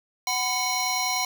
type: tone cluster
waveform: square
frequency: 746 / 1007 / 2208 / 4108 / 5690 Hz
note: F#5 / B5 / C#7 / C8 / F8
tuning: +14 / +33 / -7 / -33 / +31 cents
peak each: -31 dBFS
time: 0.27-1.25 s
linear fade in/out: 2 ms
effects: none